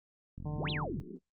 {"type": "click train", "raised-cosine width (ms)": 5, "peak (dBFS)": -32, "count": 29, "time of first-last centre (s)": [0.38, 1.012], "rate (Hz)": 44.3}
{"type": "harmonic tone", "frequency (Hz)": 150, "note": "D3", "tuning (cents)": 37, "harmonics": [1, 2, 3, 4, 5, 6, 7], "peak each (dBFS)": [-35, -45, -48, -50, -51, -52, -57], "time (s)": [0.45, 0.85], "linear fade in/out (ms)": 10}
{"type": "exponential two-way sweep", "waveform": "sine", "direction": "up then down", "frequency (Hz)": [120, 4186, 120], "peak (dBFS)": -36, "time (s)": [0.56, 1], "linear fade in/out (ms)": 0, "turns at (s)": 0.7}
{"type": "band-pass noise", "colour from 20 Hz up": "pink", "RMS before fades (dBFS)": -46, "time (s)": [0.62, 1.19], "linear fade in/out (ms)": 20, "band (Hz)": [170, 420], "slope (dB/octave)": 96}
{"effects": ["noise-tail reverb RT60 0.1 s tail -21 dB re dry", "Opus 48 kbps"]}